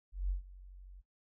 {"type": "tone with ADSR envelope", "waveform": "sine", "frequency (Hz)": 46.25, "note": "F#1", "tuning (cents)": 0, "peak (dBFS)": -29, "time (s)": [0.12, 1.02], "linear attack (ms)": 180, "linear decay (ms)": 120, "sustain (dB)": -20, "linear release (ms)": 26, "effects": ["noise-tail reverb RT60 0.1 s tail -20 dB re dry"]}